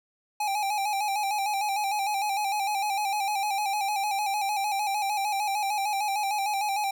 square tone with vibrato, 813 Hz, G#5, 37 cents flat, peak -26 dBFS, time 0.4-6.91 s, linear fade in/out 5 ms, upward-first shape square, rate 6.6 Hz, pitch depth 60 cents each way, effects none

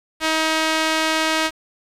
sawtooth tone with band-pass filter, 317.2 Hz, D#4, 33 cents sharp, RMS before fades -20 dBFS, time 0.2-1.51 s, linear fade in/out 50 ms, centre 2800 Hz, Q 0.57, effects resampled to 32000 Hz + 7-bit

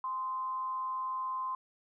sine tone with amplitude modulation, 1038 Hz, C6, 14 cents flat, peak -31 dBFS, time 0.04-1.55 s, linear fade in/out 2 ms, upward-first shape sine, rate 214 Hz, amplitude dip 35%, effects none

